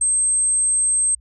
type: tone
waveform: sine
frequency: 8340 Hz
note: C9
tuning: 7 cents flat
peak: -14 dBFS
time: 0.01-1.15 s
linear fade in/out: 5 ms
effects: tanh soft clip ceiling -12 dBFS + added 60 Hz sine -47 dBFS peak until 1.2 s